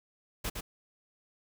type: noise with echo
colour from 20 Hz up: pink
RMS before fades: -34 dBFS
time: 0.44-0.5 s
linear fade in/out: 10 ms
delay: 110 ms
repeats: 1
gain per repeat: -4 dB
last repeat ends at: 0.61 s
effects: none